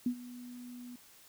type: tone with ADSR envelope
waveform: sine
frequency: 245.4 Hz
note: B3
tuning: 11 cents flat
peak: -26 dBFS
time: 0.06-0.96 s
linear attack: 4 ms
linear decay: 80 ms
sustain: -18 dB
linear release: 5 ms
effects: white hiss -59 dBFS RMS until 1.28 s